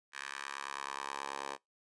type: tone with high-pass filter sweep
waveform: 10% pulse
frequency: 69.3 Hz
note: C#2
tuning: in tune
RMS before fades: -42 dBFS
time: 0.12-1.58 s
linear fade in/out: 50 ms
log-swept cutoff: 1600 to 690 Hz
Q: 2
effects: noise-tail reverb RT60 0.2 s tail -26 dB re dry + resampled to 22050 Hz